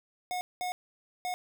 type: tone bursts at uneven times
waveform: square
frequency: 726 Hz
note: F#5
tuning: 33 cents flat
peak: -32 dBFS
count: 3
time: 0.31-0.41 / 0.61-0.72 / 1.25-1.34 s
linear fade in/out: 0 ms
effects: 10-bit